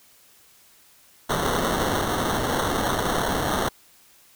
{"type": "noise with sample-and-hold", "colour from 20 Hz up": "violet", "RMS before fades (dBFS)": -24, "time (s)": [1.29, 3.69], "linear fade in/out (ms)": 10, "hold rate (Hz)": 2450, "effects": ["white hiss -55 dBFS RMS until 4.35 s"]}